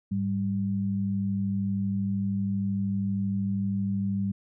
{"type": "tone pair together", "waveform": "sine", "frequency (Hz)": [103.48, 196.3], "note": ["G#2", "G3"], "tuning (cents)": [-6, 3], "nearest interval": "major seventh", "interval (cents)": 1109, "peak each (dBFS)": [-31, -26], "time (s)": [0.11, 4.32], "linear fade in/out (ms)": 10, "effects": []}